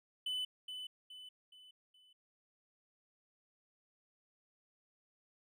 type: tone with echo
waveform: triangle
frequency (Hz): 3007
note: F#7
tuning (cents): +27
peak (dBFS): -34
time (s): 0.26-0.45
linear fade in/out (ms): 5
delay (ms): 420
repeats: 4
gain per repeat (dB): -7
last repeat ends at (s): 2.13
effects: none